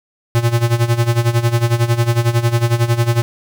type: tone with tremolo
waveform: square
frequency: 117.7 Hz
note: A#2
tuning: 17 cents sharp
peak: -10 dBFS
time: 0.35-3.22 s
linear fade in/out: 0 ms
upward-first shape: sine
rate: 11 Hz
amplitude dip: 80%
effects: none